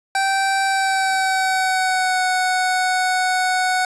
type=tone with pitch glide; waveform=25% pulse; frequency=778 to 739.9 Hz; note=G5 to F#5; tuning=-13 to 0 cents; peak=-13 dBFS; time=0.15-3.85 s; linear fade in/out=2 ms; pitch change=-87 cents; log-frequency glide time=0.65-2.22 s; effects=resampled to 24000 Hz + 7-bit